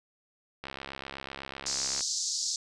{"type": "click train", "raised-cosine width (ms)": 0.3, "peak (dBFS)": -22, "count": 94, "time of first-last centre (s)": [0.64, 2.008], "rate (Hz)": 68}
{"type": "band-pass noise", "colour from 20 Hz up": "white", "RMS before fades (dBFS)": -32, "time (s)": [1.66, 2.56], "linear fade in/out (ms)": 2, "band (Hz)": [4300, 7100], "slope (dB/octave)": 48}
{"effects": []}